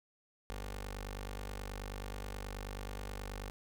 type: tone with notch filter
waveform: 15% pulse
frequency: 49.36 Hz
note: G1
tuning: 13 cents sharp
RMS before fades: -43 dBFS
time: 0.5-3.5 s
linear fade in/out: 0 ms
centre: 140 Hz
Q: 0.54
effects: none